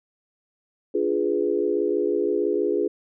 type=chord; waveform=sine; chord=D diminished seventh; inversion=none; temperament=equal; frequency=293.7 / 349.2 / 415.3 / 493.9 Hz; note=D4 / F4 / Ab4 / Cb5; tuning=0 / 0 / 0 / 0 cents; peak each=-29 / -25 / -23 / -29 dBFS; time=0.94-2.88 s; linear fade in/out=10 ms; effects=none